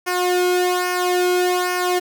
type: tone with flanger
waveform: sawtooth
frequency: 360 Hz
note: F#4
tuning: 47 cents flat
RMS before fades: -19 dBFS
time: 0.06-2 s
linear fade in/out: 20 ms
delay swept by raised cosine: 0.26 to 1.1 ms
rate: 1.2 Hz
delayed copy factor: -0.7
effects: 7-bit